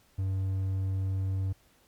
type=tone; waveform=triangle; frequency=95.6 Hz; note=G2; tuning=43 cents flat; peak=-25 dBFS; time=0.18-1.53 s; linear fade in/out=10 ms; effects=pink hiss -64 dBFS RMS until 1.87 s + MP3 96 kbps